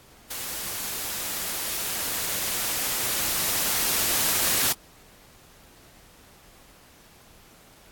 white noise with level ramp, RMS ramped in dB -33 to -22 dBFS, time 0.3-4.73 s, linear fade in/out 10 ms, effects pink hiss -53 dBFS RMS until 7.91 s + AAC 64 kbps

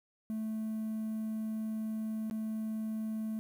triangle tone with dropouts, 218.9 Hz, A3, 9 cents flat, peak -31 dBFS, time 0.3-3.39 s, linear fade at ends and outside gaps 0 ms, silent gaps 2.299-2.311 s, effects tanh soft clip ceiling -27 dBFS + 10-bit

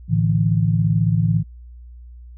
sine chord, A suspended fourth, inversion none, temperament equal with one note detuned, 110.38 / 146.83 / 164.81 Hz, A2 / D3 / E3, +6 / 0 / 0 cents, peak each -18 / -22 / -18 dBFS, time 0.08-1.44 s, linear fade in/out 50 ms, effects added 60 Hz sine -37 dBFS peak until 2.37 s

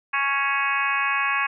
harmonic tone with a mistuned harmonic, 277.2 Hz, C#4, in tune, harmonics 3 / 4 / 5 / 6 / 7 / 8 / 9 / 10, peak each -33 / -25 / -35 / -26 / -33 / -29 / -27 / -36 dBFS, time 0.13-1.47 s, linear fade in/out 10 ms, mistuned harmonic 9, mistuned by +24 cents, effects none

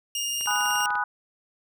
20% pulse tone, 2829 Hz, F7, 22 cents sharp, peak -22 dBFS, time 0.15-0.86 s, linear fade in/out 2 ms
click train, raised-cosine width 0.3 ms, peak -24 dBFS, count 12, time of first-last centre 0.41-0.955 s, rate 20.2 Hz
sine chord, G# minor seventh, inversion none, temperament equal, 830.6 / 987.8 / 1244.5 / 1480 Hz, G#5 / B5 / D#6 / F#6, 0 / 0 / 0 / 0 cents, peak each -29 / -30 / -30 / -27 dBFS, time 0.47-1.04 s, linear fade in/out 5 ms
effects none

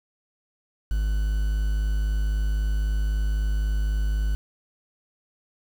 triangle tone with quantisation, 51.91 Hz, G#1, in tune, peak -19 dBFS, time 0.91-4.35 s, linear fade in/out 0 ms, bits 7, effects none

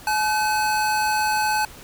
square tone pair together, 853.6 / 1521 Hz, G#5 / F#6, +47 / +47 cents, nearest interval minor seventh, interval 1000 cents, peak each -21 / -26 dBFS, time 0.07-1.65 s, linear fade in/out 2 ms, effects pink hiss -43 dBFS RMS until 1.83 s

